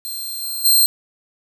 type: tone with level steps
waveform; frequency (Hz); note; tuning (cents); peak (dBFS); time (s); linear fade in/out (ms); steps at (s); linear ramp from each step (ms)
10% pulse; 4167; C8; -8; -19 / -17 / -4; 0.05-0.86; 0; 0.41 / 0.64; 20
effects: 7-bit